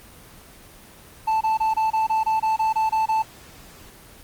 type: tone bursts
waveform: triangle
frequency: 880 Hz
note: A5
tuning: in tune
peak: -16 dBFS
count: 12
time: 1.27-3.225 s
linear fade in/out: 10 ms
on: 140 ms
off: 25 ms
effects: pink hiss -46 dBFS RMS until 4.23 s + Opus 24 kbps